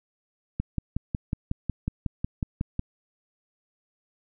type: click train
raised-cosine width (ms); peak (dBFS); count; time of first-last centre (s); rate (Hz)
5; -14; 13; 0.6-2.794; 5.47
effects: none